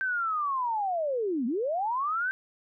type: linear two-way sweep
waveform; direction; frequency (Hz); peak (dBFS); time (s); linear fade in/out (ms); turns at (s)
sine; down then up; 1568 to 220 to 1568; -26; 0.01-2.31; 0; 1.46
effects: none